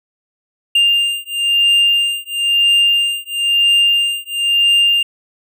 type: beating tone pair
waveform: triangle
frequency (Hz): 2800 / 2801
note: F7 / F7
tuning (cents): +4 / +4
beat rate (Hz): 1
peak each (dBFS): -13 / -13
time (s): 0.75-5.03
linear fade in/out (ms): 5
effects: none